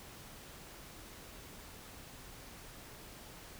silence, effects pink hiss -52 dBFS RMS until 3.59 s

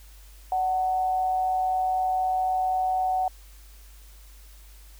sine tone with amplitude modulation, 746 Hz, F#5, 14 cents sharp, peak -20 dBFS, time 0.52-3.28 s, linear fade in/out 2 ms, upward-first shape sine, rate 155 Hz, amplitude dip 40%, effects added 50 Hz sine -46 dBFS peak until 4.99 s + white hiss -55 dBFS RMS until 4.99 s

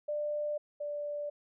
sine tone pair in turn, 594 / 586.2 Hz, D5 / D5, +20 / -3 cents, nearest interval unison, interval 23 cents, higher first, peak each -31 / -34 dBFS, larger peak first, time 0.08-0.58 / 0.8-1.3 s, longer neither, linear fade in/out 10 ms, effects none

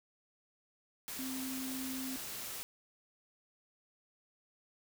sine tone in noise, 261.6 Hz, C4, in tune, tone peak -39 dBFS, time 1.19-2.16 s, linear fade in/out 0 ms, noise white, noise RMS -43 dBFS, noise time 1.08-2.63 s, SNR +1 dB, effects none

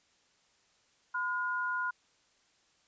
sine tone pair together, 1013 / 1431.3 Hz, B5 / F6, +44 / +42 cents, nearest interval tritone, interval 598 cents, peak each -35 / -32 dBFS, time 1.14-1.91 s, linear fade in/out 10 ms, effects white hiss -69 dBFS RMS until 2.87 s + resampled to 16000 Hz

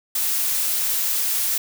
blue noise, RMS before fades -22 dBFS, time 0.15-1.58 s, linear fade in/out 5 ms, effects none

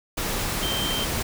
sine tone in noise, 3136 Hz, G7, in tune, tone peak -27 dBFS, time 0.62-1.05 s, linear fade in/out 10 ms, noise pink, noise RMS -27 dBFS, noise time 0.17-1.23 s, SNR -3 dB, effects none

